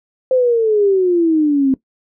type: exponential sweep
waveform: sine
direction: down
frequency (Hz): 523.3 to 261.6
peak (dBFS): -10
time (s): 0.31-1.74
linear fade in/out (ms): 2
effects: noise-tail reverb RT60 0.1 s tail -18 dB re dry